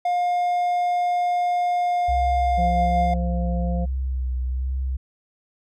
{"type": "tone with pitch glide", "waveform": "triangle", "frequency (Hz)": [710, 703.9], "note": ["F5", "F5"], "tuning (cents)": [28, 13], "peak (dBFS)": -17, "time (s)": [0.05, 3.14], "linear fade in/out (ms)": 5, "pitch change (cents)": -15, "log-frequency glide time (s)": [1.8, 2.84]}
{"type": "tone with vibrato", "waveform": "sine", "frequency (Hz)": 64.2, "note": "C2", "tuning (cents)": -32, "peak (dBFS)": -22, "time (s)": [2.08, 4.97], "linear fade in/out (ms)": 10, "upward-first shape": "sine", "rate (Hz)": 1.2, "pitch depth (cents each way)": 37}
{"type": "harmonic tone", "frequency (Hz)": 174.61, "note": "F3", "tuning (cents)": 0, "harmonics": [1, 3, 4], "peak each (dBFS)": [-25, -32, -34], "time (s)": [2.57, 3.86], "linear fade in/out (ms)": 20}
{"effects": []}